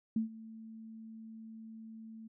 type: tone with ADSR envelope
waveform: sine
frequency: 222.5 Hz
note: A3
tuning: 20 cents sharp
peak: -27 dBFS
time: 0.16-2.28 s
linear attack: 4 ms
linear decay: 120 ms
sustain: -19 dB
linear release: 12 ms
effects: none